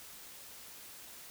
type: silence
effects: white hiss -51 dBFS RMS until 1.3 s